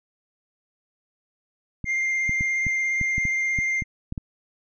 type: clicks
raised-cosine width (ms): 5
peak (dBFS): -17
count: 11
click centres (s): 1.843 / 2.294 / 2.409 / 2.667 / 3.013 / 3.181 / 3.253 / 3.588 / 3.822 / 4.124 / 4.178
type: tone with vibrato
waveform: triangle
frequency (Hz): 2105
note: C7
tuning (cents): +10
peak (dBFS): -20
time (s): 1.85-3.84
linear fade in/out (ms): 50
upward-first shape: triangle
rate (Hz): 17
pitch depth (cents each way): 15
effects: resampled to 16000 Hz